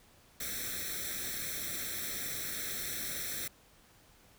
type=noise with comb filter; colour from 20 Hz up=white; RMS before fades=-38 dBFS; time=0.4-3.48 s; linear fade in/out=5 ms; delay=0.52 ms; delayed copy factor=+1; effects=pink hiss -62 dBFS RMS until 4.38 s